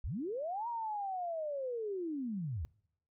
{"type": "linear two-way sweep", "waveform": "sine", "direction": "up then down", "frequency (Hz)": [36.71, 958, 66.4], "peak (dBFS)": -35, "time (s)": [0.04, 2.65], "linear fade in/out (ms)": 0, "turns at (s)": 0.68, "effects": ["noise-tail reverb RT60 0.7 s tail -25 dB re dry"]}